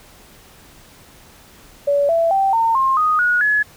sine tone with pitch steps, 570 / 666.2 / 778.6 / 910.1 / 1063.7 / 1243.2 / 1453 / 1698.2 Hz, C#5 / E5 / G5 / A#5 / C6 / D#6 / F#6 / G#6, +48 / +18 / -12 / -42 / +28 / -2 / -32 / +38 cents, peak -13 dBFS, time 1.87-3.63 s, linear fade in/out 10 ms, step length 220 ms, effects pink hiss -46 dBFS RMS until 3.76 s

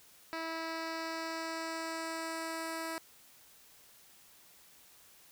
10% pulse tone with low-pass filter sweep, 325.8 Hz, E4, 20 cents flat, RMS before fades -39 dBFS, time 0.33-2.98 s, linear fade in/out 0 ms, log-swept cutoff 4100 to 12000 Hz, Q 1.3, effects white hiss -60 dBFS RMS until 5.31 s

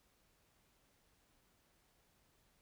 silence, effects pink hiss -74 dBFS RMS until 2.61 s

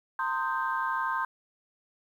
sine chord, C minor seventh, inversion third, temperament equal with one note detuned, 914.7 / 1046.5 / 1244.5 / 1568 Hz, Bb5 / C6 / Eb6 / G6, -33 / 0 / 0 / 0 cents, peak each -33 / -30 / -36 / -32 dBFS, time 0.19-1.25 s, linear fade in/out 2 ms, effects tanh soft clip ceiling -17 dBFS + 10-bit

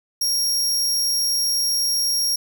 sawtooth tone, 5588 Hz, F8, in tune, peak -16 dBFS, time 0.21-2.36 s, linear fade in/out 5 ms, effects none

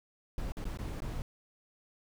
brown noise with dropouts, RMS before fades -37 dBFS, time 0.38-1.22 s, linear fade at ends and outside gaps 1 ms, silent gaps 0.521-0.569 / 0.643-0.653 / 0.773-0.788 / 1.004-1.02 s, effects none

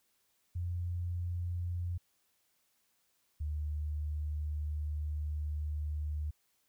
sine tone pair in turn, 87.5 / 75.28 Hz, F2 / D2, +4 / +43 cents, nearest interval minor third, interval 261 cents, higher first, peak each -33 / -33 dBFS, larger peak neither, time 0.55-1.98 / 3.4-6.31 s, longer second, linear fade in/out 10 ms, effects white hiss -75 dBFS RMS until 6.68 s

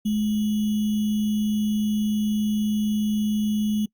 sine tone with sample-and-hold, 211.6 Hz, G#3, 33 cents sharp, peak -20 dBFS, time 0.05-3.86 s, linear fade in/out 10 ms, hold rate 3150 Hz, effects noise-tail reverb RT60 0.1 s tail -26 dB re dry + Opus 48 kbps

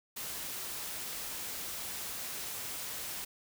white noise, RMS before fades -40 dBFS, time 0.16-3.25 s, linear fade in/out 10 ms, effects none

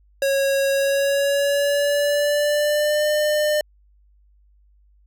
square tone with pitch glide, 549 to 602.2 Hz, C#5 to D5, -17 to +43 cents, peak -18 dBFS, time 0.22-3.61 s, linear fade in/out 2 ms, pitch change +160 cents, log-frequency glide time 0.7-3.07 s, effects added 50 Hz sine -53 dBFS peak until 5.06 s

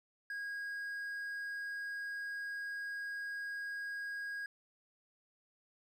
triangle tone, 1639 Hz, G#6, 23 cents flat, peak -37 dBFS, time 0.3-4.46 s, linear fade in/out 2 ms, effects none

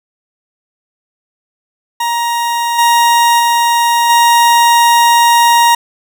40% pulse tone with level steps, 941 Hz, A#5, 16 cents sharp, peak -12 / -6 / -8 / -5 dBFS, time 2-5.75 s, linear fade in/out 5 ms, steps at 2.78 / 3.39 / 4.09 s, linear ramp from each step 10 ms, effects none

